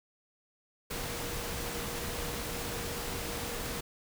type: tone in noise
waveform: sine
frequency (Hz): 474.1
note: A#4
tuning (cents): +29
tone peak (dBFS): -44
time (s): 0.9-3.81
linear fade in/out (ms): 10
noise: pink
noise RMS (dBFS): -37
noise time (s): 0.9-3.81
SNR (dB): -10
effects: none